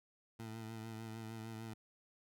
20% pulse tone with vibrato, 111.8 Hz, A2, 28 cents sharp, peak -40 dBFS, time 0.39-1.74 s, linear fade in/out 10 ms, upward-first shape sine, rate 6.6 Hz, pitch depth 33 cents each way, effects none

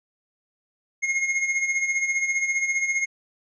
square tone with tremolo, 2149 Hz, C7, 46 cents sharp, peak -20 dBFS, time 1.02-3.06 s, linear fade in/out 20 ms, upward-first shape sine, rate 15 Hz, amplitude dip 60%, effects resampled to 16000 Hz

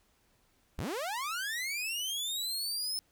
sawtooth linear sweep, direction up, 35.01 to 5274 Hz, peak -30 dBFS, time 0.78-2.99 s, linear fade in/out 0 ms, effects pink hiss -70 dBFS RMS until 3.11 s

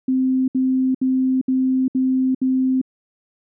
sine tone bursts, 260 Hz, C4, 11 cents flat, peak -15 dBFS, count 6, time 0.08-2.815 s, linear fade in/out 5 ms, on 400 ms, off 67 ms, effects none

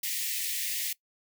white high-pass noise, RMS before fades -32 dBFS, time 0.03-0.93 s, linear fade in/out 5 ms, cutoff 1800 Hz, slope 96 dB/octave, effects noise-tail reverb RT60 0.1 s tail -21 dB re dry

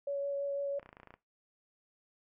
sine tone with vibrato, 562 Hz, C#5, 24 cents sharp, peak -32 dBFS, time 0.07-0.79 s, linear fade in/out 5 ms, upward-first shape sine, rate 6 Hz, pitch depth 9 cents each way
clicks, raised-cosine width 0.5 ms, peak -36 dBFS, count 11, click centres 0.796 / 0.829 / 0.86 / 0.891 / 0.929 / 0.969 / 1 / 1.032 / 1.073 / 1.106 / 1.14 s
effects noise-tail reverb RT60 0.2 s tail -17 dB re dry

